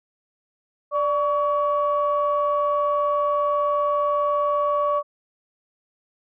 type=tone pair together; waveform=sine; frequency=587.3 / 1128.7 Hz; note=D5 / C#6; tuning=0 / +31 cents; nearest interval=major seventh; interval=1131 cents; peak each=-21 dBFS; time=0.91-5.03 s; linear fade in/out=50 ms; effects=tanh soft clip ceiling -11 dBFS